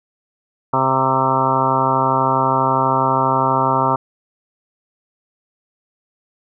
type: harmonic tone with a mistuned harmonic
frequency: 132.3 Hz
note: C3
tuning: 20 cents sharp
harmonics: 1 / 2 / 3 / 4 / 5 / 6 / 7 / 8 / 9 / 10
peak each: -24 / -25 / -26 / -26 / -24 / -25 / -18 / -24 / -21 / -24 dBFS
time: 0.73-3.96 s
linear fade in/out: 5 ms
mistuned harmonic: 9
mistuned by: -18 cents
effects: none